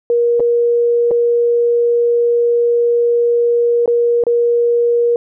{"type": "tone with dropouts", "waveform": "sine", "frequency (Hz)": 474.2, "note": "A#4", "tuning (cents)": 30, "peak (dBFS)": -10, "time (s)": [0.1, 5.16], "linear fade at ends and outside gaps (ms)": 1, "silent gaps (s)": [[0.397, 0.403], [1.109, 1.113], [3.859, 3.877], [4.238, 4.267]], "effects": []}